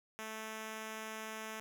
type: tone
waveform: 5% pulse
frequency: 219.1 Hz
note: A3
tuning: 7 cents flat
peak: -31 dBFS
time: 0.19-1.6 s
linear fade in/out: 0 ms
effects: none